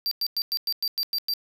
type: tone bursts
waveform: square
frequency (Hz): 4700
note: D8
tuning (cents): +1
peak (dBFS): -24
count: 9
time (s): 0.06-1.337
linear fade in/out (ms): 0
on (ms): 53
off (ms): 100
effects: none